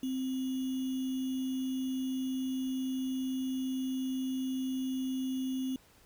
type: tone with sample-and-hold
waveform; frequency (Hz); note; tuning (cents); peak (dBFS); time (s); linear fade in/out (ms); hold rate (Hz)
sine; 261.1; C4; -3; -31; 0.03-5.76; 2; 3150
effects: pink hiss -62 dBFS RMS until 6.05 s